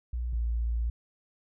sine tone pair in turn, 60 / 57.68 Hz, B1 / A#1, -49 / -18 cents, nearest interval minor second, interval 69 cents, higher first, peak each -29 / -26 dBFS, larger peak second, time 0.13-0.33 / 0.33-0.9 s, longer second, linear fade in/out 5 ms, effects none

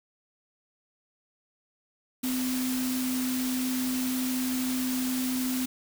sine tone in noise, 255.5 Hz, C4, 41 cents flat, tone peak -27 dBFS, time 2.23-5.66 s, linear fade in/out 10 ms, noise white, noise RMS -35 dBFS, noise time 2.23-5.66 s, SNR +5 dB, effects none

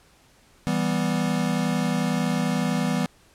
square chord, E minor, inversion none, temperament equal, 164.81 / 196 / 246.9 Hz, E3 / G3 / B3, 0 / 0 / 0 cents, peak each -27 dBFS, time 0.67-3.06 s, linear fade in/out 0 ms, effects pink hiss -57 dBFS RMS until 3.34 s + low-pass 11000 Hz 12 dB/octave

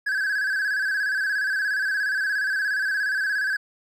triangle tone with vibrato, 1608 Hz, G6, 44 cents sharp, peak -20 dBFS, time 0.06-3.57 s, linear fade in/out 10 ms, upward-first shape square, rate 17 Hz, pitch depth 68 cents each way, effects none

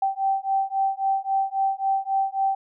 sine beating tone pair, 776 / 779.7 Hz, G5 / G5, -18 / -10 cents, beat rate 3.7 Hz, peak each -24 dBFS, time 0.02-2.55 s, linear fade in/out 5 ms, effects none

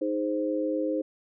sine chord, Ab major, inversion second, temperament equal, 311.1 / 415.3 / 523.3 Hz, Eb4 / Ab4 / C5, 0 / 0 / 0 cents, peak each -28 / -34 / -29 dBFS, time 0.01-1.02 s, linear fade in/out 10 ms, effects none

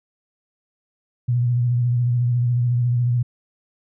sine tone with vibrato, 121.6 Hz, B2, 26 cents flat, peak -16 dBFS, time 1.28-3.23 s, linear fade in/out 10 ms, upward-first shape sine, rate 14 Hz, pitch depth 38 cents each way, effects none

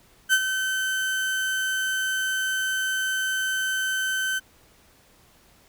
35% pulse tone with ADSR envelope, 1535 Hz, G6, 37 cents flat, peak -13 dBFS, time 0.29-4.4 s, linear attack 41 ms, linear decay 57 ms, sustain -9 dB, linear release 24 ms, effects pink hiss -57 dBFS RMS until 5.68 s

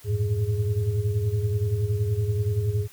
sine tone cluster, 86.9 / 104.6 / 115.2 / 415 Hz, F2 / G#2 / A#2 / G#4, -8 / +13 / -20 / -1 cents, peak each -31 / -23 / -30 / -32 dBFS, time 0.04-2.88 s, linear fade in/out 50 ms, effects white hiss -51 dBFS RMS until 2.92 s

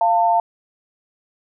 sine tone pair together, 694.5 / 896 Hz, F5 / A5, -10 / +31 cents, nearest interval major third, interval 441 cents, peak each -16 dBFS, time 0.01-0.4 s, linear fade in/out 2 ms, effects none

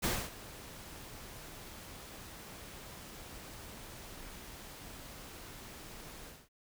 pink noise with ADSR envelope, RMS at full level -31 dBFS, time 0.02-6.49 s, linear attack 25 ms, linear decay 250 ms, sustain -18 dB, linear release 240 ms, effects none

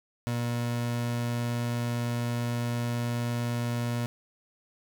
30% pulse tone, 119.4 Hz, A#2, 42 cents sharp, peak -25 dBFS, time 0.27-4.06 s, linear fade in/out 0 ms, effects none

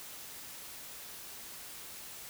silence, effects white hiss -47 dBFS RMS until 2.29 s

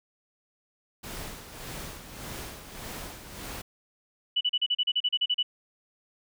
pink noise with tremolo, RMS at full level -38 dBFS, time 1.03-3.62 s, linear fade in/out 10 ms, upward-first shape sine, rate 1.7 Hz, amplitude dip 60%
sine tone bursts, 2960 Hz, F#7, in tune, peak -22 dBFS, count 13, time 4.36-5.429 s, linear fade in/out 10 ms, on 49 ms, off 36 ms
effects none

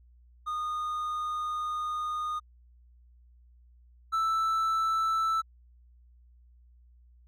triangle tone pair in turn, 1229 / 1320.9 Hz, D#6 / E6, -22 / +3 cents, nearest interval minor second, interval 125 cents, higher second, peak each -28 / -23 dBFS, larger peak second, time 0.46-2.4 / 4.12-5.42 s, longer first, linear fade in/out 20 ms, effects added 60 Hz sine -55 dBFS peak until 7.27 s

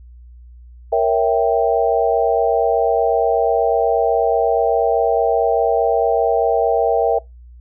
sine chord, A# diminished seventh, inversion none, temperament equal, 466.2 / 554.4 / 659.3 / 784 Hz, A#4 / C#5 / E5 / G5, 0 / 0 / 0 / 0 cents, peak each -17 / -22 / -17 / -19 dBFS, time 0.92-7.19 s, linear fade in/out 10 ms, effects noise-tail reverb RT60 0.2 s tail -23 dB re dry + added 60 Hz sine -38 dBFS peak until 7.6 s

